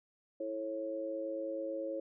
harmonic tone, 109.2 Hz, A2, 13 cents flat, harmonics 3 / 4 / 5, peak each -41 / -46 / -37 dBFS, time 0.4-2 s, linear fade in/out 5 ms, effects none

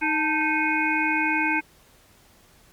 harmonic tone with a mistuned harmonic, 311.1 Hz, D#4, in tune, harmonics 1 / 3 / 5 / 7 / 8, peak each -27 / -27 / -27 / -27 / -27 dBFS, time 0.01-1.61 s, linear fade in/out 20 ms, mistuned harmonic 3, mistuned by -85 cents, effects pink hiss -56 dBFS RMS until 2.72 s + Opus 48 kbps

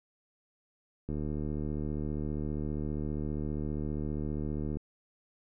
click train, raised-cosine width 3 ms, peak -23 dBFS, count 277, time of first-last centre 1.09-4.77 s, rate 75 Hz, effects none

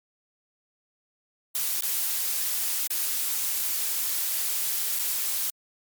blue noise with dropouts, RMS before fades -27 dBFS, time 1.55-5.5 s, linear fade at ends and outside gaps 1 ms, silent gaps 1.809-1.822 / 2.872-2.904 / 4.99-4.994 s, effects MP3 96 kbps

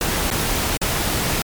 pink noise with dropouts, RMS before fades -21 dBFS, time 0.01-1.42 s, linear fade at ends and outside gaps 1 ms, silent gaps 0.303-0.312 / 0.771-0.815 s, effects MP3 96 kbps

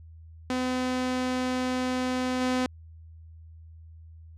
sawtooth tone with level steps, 254.1 Hz, B3, 49 cents sharp, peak -22 / -20 dBFS, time 0.5-2.66 s, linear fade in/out 0 ms, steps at 2.4 s, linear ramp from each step 20 ms, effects added 81 Hz sine -45 dBFS peak until 4.37 s + low-pass 7000 Hz 12 dB/octave

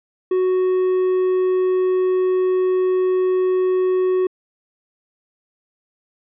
triangle tone, 370 Hz, F#4, in tune, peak -13 dBFS, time 0.31-4.27 s, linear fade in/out 5 ms, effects resampled to 8000 Hz

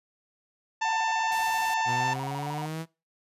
triangle tone with vibrato, 842 Hz, G#5, 24 cents sharp, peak -32 dBFS, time 0.81-2.67 s, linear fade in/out 20 ms, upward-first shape square, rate 13 Hz, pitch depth 220 cents each way
harmonic tone, 890 Hz, A5, 20 cents sharp, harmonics 1 / 2 / 3 / 4 / 5 / 6 / 7 / 8, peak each -26 / -32 / -36 / -42 / -44 / -45 / -45 / -47 dBFS, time 0.81-2.14 s, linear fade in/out 10 ms
white noise, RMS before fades -41 dBFS, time 1.32-1.74 s, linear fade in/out 0 ms
sawtooth exponential sweep, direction up, 120 to 164.81 Hz, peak -28 dBFS, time 1.85-2.86 s, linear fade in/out 50 ms
effects noise-tail reverb RT60 0.3 s tail -23 dB re dry + resampled to 32000 Hz

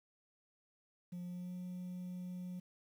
sine tone with pitch glide, 177.2 to 180.61 Hz, F3 to F#3, +25 to -42 cents, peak -39 dBFS, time 1.12-2.6 s, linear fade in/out 10 ms, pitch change +33 cents, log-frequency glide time 1.23-1.55 s, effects tanh soft clip ceiling -41 dBFS + 11-bit

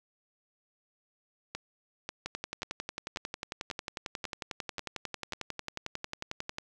two click trains, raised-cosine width 0.2 ms, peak -19 / -18 dBFS, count 8 / 49, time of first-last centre 1.55-5.334 / 2.26-6.584 s, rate 1.85 / 11.1 Hz, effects none

